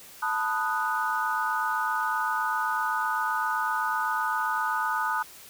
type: chord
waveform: sine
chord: B dominant seventh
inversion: third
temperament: equal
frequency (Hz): 880 / 987.8 / 1244.5 / 1480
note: A5 / B5 / D#6 / F#6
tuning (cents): 0 / 0 / 0 / 0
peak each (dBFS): -30 / -33 / -29 / -30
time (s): 0.22-5.23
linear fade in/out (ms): 10
effects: white hiss -48 dBFS RMS until 5.49 s